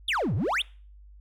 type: exponential two-way sweep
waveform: triangle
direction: down then up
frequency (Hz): 3824 to 87.31 to 3824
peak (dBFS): -22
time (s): 0.08-0.62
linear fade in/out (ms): 5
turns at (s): 0.35
effects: noise-tail reverb RT60 0.4 s tail -25 dB re dry + added 50 Hz sine -47 dBFS peak until 1.2 s